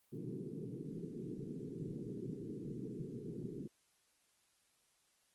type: band-pass noise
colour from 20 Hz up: pink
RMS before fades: -45 dBFS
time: 0.12-3.68 s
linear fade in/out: 10 ms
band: 120 to 450 Hz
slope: 96 dB/octave
effects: white hiss -75 dBFS RMS until 5.34 s + Opus 24 kbps